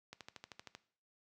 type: click train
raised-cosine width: 0.2 ms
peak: -30 dBFS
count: 9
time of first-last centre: 0.13-0.75 s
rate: 12.9 Hz
effects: noise-tail reverb RT60 0.5 s tail -17 dB re dry + high-pass 80 Hz 12 dB/octave